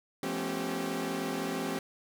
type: tone cluster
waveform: sawtooth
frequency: 171.3 / 214.9 / 244.3 / 270.4 / 387.6 Hz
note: F3 / A3 / B3 / C#4 / G4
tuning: -33 / -41 / -19 / -43 / -20 cents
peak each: -36 / -36 / -37 / -32 / -33 dBFS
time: 0.23-1.79 s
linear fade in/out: 2 ms
effects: none